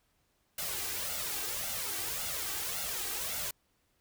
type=noise with flanger; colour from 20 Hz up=white; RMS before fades=-36 dBFS; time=0.58-3.51 s; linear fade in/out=5 ms; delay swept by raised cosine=1.4 to 2.6 ms; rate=1.8 Hz; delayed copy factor=+0.65; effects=pink hiss -74 dBFS RMS until 4 s